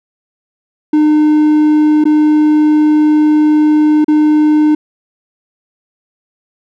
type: tone with dropouts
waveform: triangle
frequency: 303.7 Hz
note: D#4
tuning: 42 cents flat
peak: -4 dBFS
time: 0.93-4.75 s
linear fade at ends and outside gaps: 5 ms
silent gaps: 2.041-2.053 / 4.045-4.081 s
effects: none